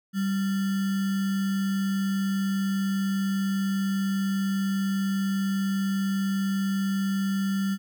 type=tone with sample-and-hold; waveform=sine; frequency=195 Hz; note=G3; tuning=9 cents flat; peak=-23 dBFS; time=0.13-7.78 s; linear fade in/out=50 ms; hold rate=1575 Hz; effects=none